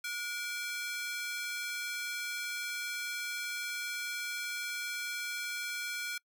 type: ring-modulated tone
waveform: sawtooth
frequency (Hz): 1885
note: A#6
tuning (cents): +19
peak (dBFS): -29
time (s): 0.04-6.18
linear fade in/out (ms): 5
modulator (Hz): 442
effects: noise-tail reverb RT60 0.1 s tail -26 dB re dry